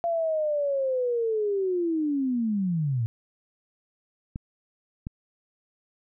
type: linear sweep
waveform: sine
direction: down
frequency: 687 to 108.3 Hz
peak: -23 dBFS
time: 0.04-3.06 s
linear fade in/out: 0 ms
type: clicks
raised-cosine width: 5 ms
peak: -20 dBFS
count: 2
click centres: 4.359 / 5.069 s
effects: none